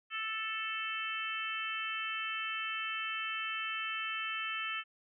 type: harmonic tone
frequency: 440 Hz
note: A4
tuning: in tune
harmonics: 3 / 4 / 5 / 6 / 7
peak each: -40 / -42 / -44 / -39 / -42 dBFS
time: 0.1-4.84 s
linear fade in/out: 50 ms
effects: none